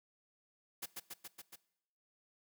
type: noise with echo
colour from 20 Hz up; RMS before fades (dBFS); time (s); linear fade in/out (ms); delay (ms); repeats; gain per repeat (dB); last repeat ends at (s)
white; -42; 0.82-0.86; 10; 140; 5; -2; 1.56
effects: noise-tail reverb RT60 0.8 s tail -20 dB re dry + high-pass 100 Hz 12 dB/octave